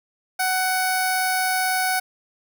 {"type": "tone with notch filter", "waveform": "10% pulse", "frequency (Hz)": 746, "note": "F#5", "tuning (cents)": 14, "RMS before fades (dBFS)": -22, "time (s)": [0.39, 2], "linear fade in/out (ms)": 10, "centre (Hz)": 3200, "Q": 0.79, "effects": []}